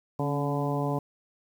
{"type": "harmonic tone with a mistuned harmonic", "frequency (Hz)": 144.1, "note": "D3", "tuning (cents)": -33, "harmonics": [1, 2, 3, 4, 5, 6, 7], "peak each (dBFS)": [-29, -32, -34, -35, -36, -37, -37], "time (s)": [0.19, 0.99], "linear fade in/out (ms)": 5, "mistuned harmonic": 2, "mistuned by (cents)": -48, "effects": ["9-bit"]}